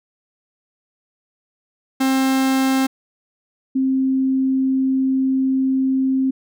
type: tone pair in turn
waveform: 45% pulse / sine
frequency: 265.3 / 264.4 Hz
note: C4 / C4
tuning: +24 / +18 cents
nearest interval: unison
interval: 6 cents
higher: first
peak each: -15 dBFS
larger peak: neither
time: 2-2.87 / 3.75-6.31 s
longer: second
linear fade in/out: 10 ms
effects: none